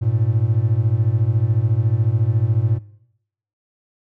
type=beating tone pair; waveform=triangle; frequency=103.83 / 117.83 Hz; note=G#2 / A#2; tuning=0 / +19 cents; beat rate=14 Hz; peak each=-17 / -16 dBFS; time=0.01-2.79 s; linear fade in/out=20 ms; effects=noise-tail reverb RT60 0.8 s tail -21 dB re dry